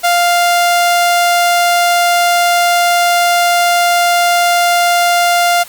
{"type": "tone", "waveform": "sawtooth", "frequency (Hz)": 698.5, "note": "F5", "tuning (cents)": 0, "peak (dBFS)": -5, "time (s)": [0.03, 5.64], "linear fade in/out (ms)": 20, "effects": ["white hiss -35 dBFS RMS until 5.68 s", "Opus 48 kbps"]}